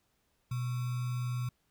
sine tone with sample-and-hold, 123.47 Hz, B2, in tune, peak -31 dBFS, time 0.51-1.49 s, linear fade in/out 5 ms, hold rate 1225 Hz, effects pink hiss -75 dBFS RMS until 1.7 s

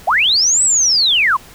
sine linear two-way sweep, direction up then down, 579 to 8060 to 950 Hz, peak -10 dBFS, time 0.07-1.37 s, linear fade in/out 10 ms, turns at 0.63 s, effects pink hiss -40 dBFS RMS until 1.54 s

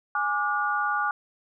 sine tone cluster, 830 / 1177 / 1440 Hz, G#5 / D6 / F#6, -1 / +3 / -47 cents, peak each -29 / -27 / -27 dBFS, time 0.15-1.11 s, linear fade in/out 2 ms, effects none

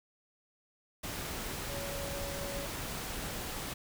sine tone in noise, 561 Hz, C#5, 21 cents sharp, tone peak -41 dBFS, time 1.69-2.66 s, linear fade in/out 10 ms, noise pink, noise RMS -39 dBFS, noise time 1.03-3.74 s, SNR -5 dB, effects none

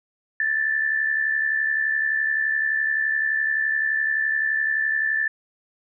sine tone with amplitude modulation, 1760 Hz, A6, in tune, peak -17 dBFS, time 0.4-5.28 s, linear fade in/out 2 ms, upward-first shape sine, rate 71.7 Hz, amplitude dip 60%, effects none

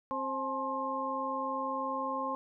harmonic tone with a mistuned harmonic, 265.5 Hz, C4, 25 cents sharp, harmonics 1 / 2 / 3 / 4, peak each -40 / -38 / -39 / -34 dBFS, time 0.11-2.35 s, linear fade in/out 0 ms, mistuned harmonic 3, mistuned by +120 cents, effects none

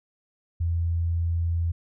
sine tone, 84.3 Hz, E2, 39 cents sharp, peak -22 dBFS, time 0.6-1.72 s, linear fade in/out 10 ms, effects none

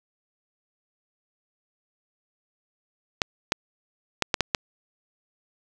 clicks, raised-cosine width 0.2 ms, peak -3 dBFS, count 6, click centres 3.218 / 3.521 / 4.223 / 4.342 / 4.407 / 4.548 s, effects none

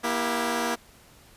10% pulse chord, E diminished, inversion second, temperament just, 237.3 / 329.6 / 395.6 Hz, Bb3 / E4 / G4, +31 / 0 / +16 cents, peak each -19 / -22 / -25 dBFS, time 0.03-0.76 s, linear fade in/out 20 ms, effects pink hiss -54 dBFS RMS until 1.36 s + resampled to 32000 Hz

